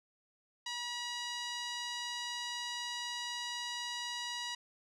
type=tone with low-pass filter; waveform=5% pulse; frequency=964 Hz; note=B5; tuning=42 cents flat; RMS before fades=-40 dBFS; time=0.66-4.55 s; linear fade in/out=5 ms; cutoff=4400 Hz; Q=1.1; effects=none